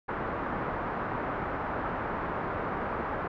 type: low-pass noise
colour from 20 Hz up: white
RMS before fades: -33 dBFS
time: 0.08-3.28 s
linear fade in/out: 10 ms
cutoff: 1400 Hz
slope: 24 dB/octave
effects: none